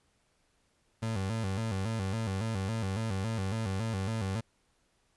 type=tone with vibrato; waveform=30% pulse; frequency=103.83 Hz; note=G#2; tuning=in tune; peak=-28 dBFS; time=1.02-4.41 s; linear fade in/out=10 ms; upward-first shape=square; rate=3.6 Hz; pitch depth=140 cents each way; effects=pink hiss -72 dBFS RMS until 5.16 s + resampled to 24000 Hz